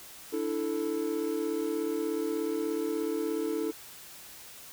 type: chord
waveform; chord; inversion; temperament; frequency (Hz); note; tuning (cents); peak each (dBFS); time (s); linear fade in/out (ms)
triangle; D suspended second; none; just; 293.7 / 330.4 / 440.5; D4 / E4 / A4; 0 / +4 / +2; -33 / -31 / -30; 0.32-3.72; 20
effects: white hiss -48 dBFS RMS until 4.72 s